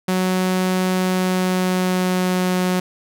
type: tone with pitch glide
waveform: sawtooth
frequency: 185 to 182.66 Hz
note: F#3 to F#3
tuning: 0 to -22 cents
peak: -13 dBFS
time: 0.08-2.8 s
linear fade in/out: 5 ms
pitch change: -22 cents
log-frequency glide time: 0.94-2.57 s
effects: none